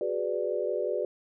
sine chord, G# half-diminished seventh, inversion third, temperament equal with one note detuned, 370 / 415.3 / 495.3 / 587.3 Hz, F#4 / G#4 / B4 / D5, 0 / 0 / +5 / 0 cents, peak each -33 / -33 / -32 / -32 dBFS, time 0.01-1.05 s, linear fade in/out 2 ms, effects none

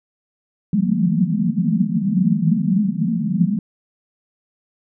pink band-pass noise, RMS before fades -18 dBFS, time 0.73-3.59 s, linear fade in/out 2 ms, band 160 to 230 Hz, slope 96 dB/octave, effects none

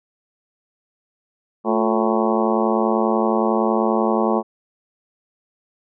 harmonic tone with a mistuned harmonic, 110.6 Hz, A2, 9 cents sharp, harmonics 2 / 3 / 4 / 5 / 6 / 7 / 8 / 9 / 10, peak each -21 / -23 / -24 / -25 / -26 / -26 / -27 / -28 / -28 dBFS, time 1.64-4.43 s, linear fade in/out 50 ms, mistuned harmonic 3, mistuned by +96 cents, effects none

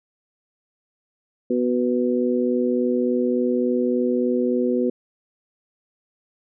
harmonic tone, 123.47 Hz, B2, in tune, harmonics 2 / 3 / 4, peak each -21 / -23 / -24 dBFS, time 1.5-4.9 s, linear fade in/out 5 ms, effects none

